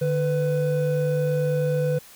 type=tone pair together; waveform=triangle; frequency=150 / 499.3 Hz; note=D3 / B4; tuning=+37 / +19 cents; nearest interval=octave + major sixth; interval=2082 cents; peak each=-21 dBFS; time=0.01-1.99 s; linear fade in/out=10 ms; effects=white hiss -48 dBFS RMS until 2.15 s